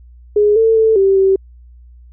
sine tone with pitch steps, 416.3 / 448.1 / 442.7 / 388.9 / 385.2 Hz, G#4 / A4 / A4 / G4 / G4, +4 / +32 / +11 / -14 / -30 cents, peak -8 dBFS, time 0.36-1.36 s, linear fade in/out 5 ms, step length 200 ms, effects added 60 Hz sine -38 dBFS peak until 2.12 s

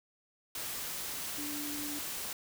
sine tone in noise, 293.7 Hz, D4, in tune, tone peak -40 dBFS, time 1.38-1.99 s, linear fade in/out 2 ms, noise white, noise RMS -39 dBFS, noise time 0.55-2.33 s, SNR -4 dB, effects none

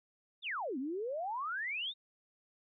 sine exponential two-way sweep, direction down then up, 3800 to 246.9 to 3800 Hz, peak -35 dBFS, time 0.42-1.94 s, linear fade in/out 50 ms, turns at 0.78 s, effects none

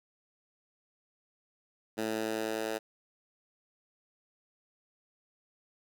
10% pulse tone with high-pass filter sweep, 110.1 Hz, A2, 2 cents sharp, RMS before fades -34 dBFS, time 1.97-2.79 s, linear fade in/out 20 ms, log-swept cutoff 250 to 450 Hz, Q 1.2, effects none

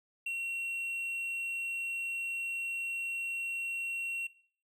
triangle tone, 2732 Hz, F7, 39 cents flat, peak -31 dBFS, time 0.26-4.27 s, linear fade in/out 5 ms, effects noise-tail reverb RT60 0.5 s tail -19 dB re dry

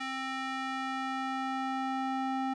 square tone with band-pass filter sweep, 264.4 Hz, C4, 18 cents sharp, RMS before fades -34 dBFS, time 0-2.54 s, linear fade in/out 10 ms, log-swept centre 2000 to 740 Hz, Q 1, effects resampled to 22050 Hz

